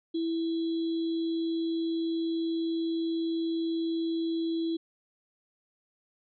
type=tone with sample-and-hold; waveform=sine; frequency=329.6 Hz; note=E4; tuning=in tune; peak=-27 dBFS; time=0.14-4.77 s; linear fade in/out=10 ms; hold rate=3675 Hz; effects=resampled to 11025 Hz